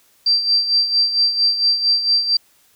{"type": "tone with tremolo", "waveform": "sine", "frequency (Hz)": 4699, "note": "D8", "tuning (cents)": 0, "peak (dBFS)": -11, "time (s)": [0.26, 2.37], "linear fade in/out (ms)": 5, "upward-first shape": "sine", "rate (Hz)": 4.4, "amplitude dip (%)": 65, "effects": ["white hiss -56 dBFS RMS until 2.75 s"]}